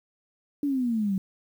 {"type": "exponential sweep", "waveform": "sine", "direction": "down", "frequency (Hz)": [293.7, 186.3], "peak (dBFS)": -23, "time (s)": [0.63, 1.18], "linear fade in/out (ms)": 2, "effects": ["9-bit"]}